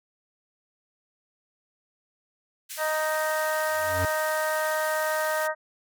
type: band-pass noise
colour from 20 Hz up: white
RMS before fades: -38 dBFS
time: 2.69-5.48 s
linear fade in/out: 20 ms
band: 1700 to 16000 Hz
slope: 24 dB/octave
type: harmonic tone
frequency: 311.1 Hz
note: D#4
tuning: in tune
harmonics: 2 / 3 / 4 / 5 / 6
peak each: -27 / -32 / -33 / -32 / -33 dBFS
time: 2.77-5.55 s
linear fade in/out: 50 ms
type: tone with exponential growth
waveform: square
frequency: 91.8 Hz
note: F#2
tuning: 13 cents flat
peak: -25 dBFS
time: 3.67-4.05 s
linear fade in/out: 0 ms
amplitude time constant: 82 ms
effects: none